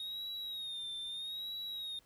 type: tone with vibrato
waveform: triangle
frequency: 3729 Hz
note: A#7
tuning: in tune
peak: -38 dBFS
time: 0-1.99 s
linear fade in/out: 2 ms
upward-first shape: sine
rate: 0.79 Hz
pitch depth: 77 cents each way
effects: pink hiss -68 dBFS RMS until 2.05 s